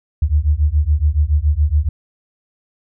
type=beating tone pair; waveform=sine; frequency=71.4 / 78.5 Hz; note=D2 / D#2; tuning=-48 / +16 cents; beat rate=7.1 Hz; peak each=-15 dBFS; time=0.22-1.89 s; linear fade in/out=5 ms; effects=none